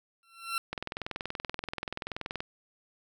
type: tone with exponential growth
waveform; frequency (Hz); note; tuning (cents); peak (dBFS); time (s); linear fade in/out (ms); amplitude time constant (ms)
20% pulse; 1354; E6; +46; -22; 0.23-0.58; 1; 75
type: click train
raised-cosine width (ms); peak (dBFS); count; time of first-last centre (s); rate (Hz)
0.3; -18; 36; 0.73-2.405; 20.9
effects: none